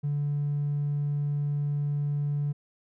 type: tone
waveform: triangle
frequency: 145 Hz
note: D3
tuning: 22 cents flat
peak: -22 dBFS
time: 0.03-2.53 s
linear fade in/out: 20 ms
effects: tanh soft clip ceiling -22 dBFS